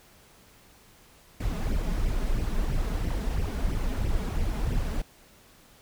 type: noise with flanger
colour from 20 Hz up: brown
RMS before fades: -27 dBFS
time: 1.4-5.02 s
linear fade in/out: 5 ms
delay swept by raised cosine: 0.36 to 4.86 ms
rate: 3 Hz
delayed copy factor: +0.65
effects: pink hiss -56 dBFS RMS until 5.81 s